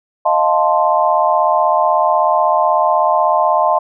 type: chord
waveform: sine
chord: F dominant seventh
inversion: third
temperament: equal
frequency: 622.3 / 698.5 / 880 / 1046.5 Hz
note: Eb5 / F5 / A5 / C6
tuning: 0 / 0 / 0 / 0 cents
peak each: -16 dBFS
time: 0.25-3.79 s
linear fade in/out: 10 ms
effects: none